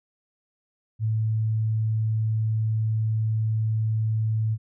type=tone; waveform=sine; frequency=110 Hz; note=A2; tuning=in tune; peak=-21 dBFS; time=0.99-4.58 s; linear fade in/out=50 ms; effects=none